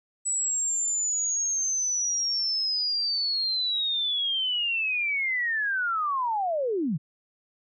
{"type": "linear sweep", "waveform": "sine", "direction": "down", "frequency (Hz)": [7902, 131.4], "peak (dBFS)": -24, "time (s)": [0.25, 6.98], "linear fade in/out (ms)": 20, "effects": []}